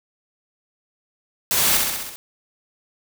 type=noise with echo; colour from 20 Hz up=white; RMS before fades=-20 dBFS; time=1.51-1.77 s; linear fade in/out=0 ms; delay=65 ms; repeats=6; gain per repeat=-3 dB; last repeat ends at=2.16 s; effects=none